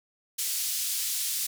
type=band-pass noise; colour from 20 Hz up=white; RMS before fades=-30 dBFS; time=0.38-1.47 s; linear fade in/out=10 ms; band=3800 to 14000 Hz; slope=12 dB/octave; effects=none